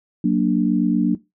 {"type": "chord", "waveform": "sine", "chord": "Gb augmented", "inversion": "none", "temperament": "equal", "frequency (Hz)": [185, 233.1, 293.7], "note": ["Gb3", "Bb3", "D4"], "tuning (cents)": [0, 0, 0], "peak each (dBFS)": -19, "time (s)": [0.24, 1.15], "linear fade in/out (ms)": 5, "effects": ["noise-tail reverb RT60 0.2 s tail -18 dB re dry"]}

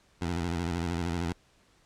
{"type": "tone with vibrato", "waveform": "15% pulse", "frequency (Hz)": 85.6, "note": "F2", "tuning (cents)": -34, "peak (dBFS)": -23, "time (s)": [0.21, 1.33], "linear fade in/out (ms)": 10, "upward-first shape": "square", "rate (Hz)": 13, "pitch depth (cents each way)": 73, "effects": ["pink hiss -64 dBFS RMS until 1.85 s", "low-pass 8000 Hz 12 dB/octave"]}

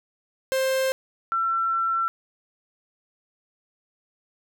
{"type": "tone pair in turn", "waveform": ["45% pulse", "sine"], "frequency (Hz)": [527, 1347.7], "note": ["C5", "E6"], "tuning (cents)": [12, 38], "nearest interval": "octave + major third", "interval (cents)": 1626, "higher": "second", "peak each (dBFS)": -21, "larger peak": "neither", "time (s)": [[0.52, 0.92], [1.32, 2.08]], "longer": "second", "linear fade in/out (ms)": 0, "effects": []}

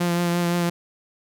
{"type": "tone with vibrato", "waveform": "sawtooth", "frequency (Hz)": 173.4, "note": "F3", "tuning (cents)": -12, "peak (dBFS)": -16, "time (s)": [0, 0.7], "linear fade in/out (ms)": 10, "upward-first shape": "triangle", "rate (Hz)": 5.8, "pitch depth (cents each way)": 23, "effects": []}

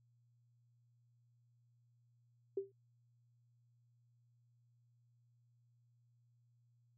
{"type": "tone with exponential decay", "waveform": "sine", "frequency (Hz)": 392, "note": "G4", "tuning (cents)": 0, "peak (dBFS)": -32, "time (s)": [2.57, 2.72], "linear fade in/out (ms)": 5, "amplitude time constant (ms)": 32, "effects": ["added 119 Hz sine -70 dBFS peak until 6.97 s"]}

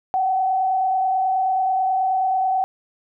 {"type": "tone with frequency modulation", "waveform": "sine", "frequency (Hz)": 757, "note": "F#5", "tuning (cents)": 39, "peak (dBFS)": -17, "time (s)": [0.14, 2.64], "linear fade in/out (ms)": 0, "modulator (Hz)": 29.3, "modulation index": 0.59, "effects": []}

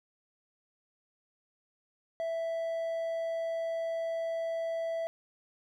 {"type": "tone", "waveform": "triangle", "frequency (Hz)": 660, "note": "E5", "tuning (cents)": 2, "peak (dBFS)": -29, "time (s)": [2.2, 5.07], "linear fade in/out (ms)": 0, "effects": []}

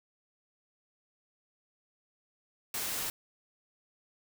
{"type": "noise", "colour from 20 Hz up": "white", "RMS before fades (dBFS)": -35, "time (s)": [2.74, 3.1], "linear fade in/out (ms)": 2, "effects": []}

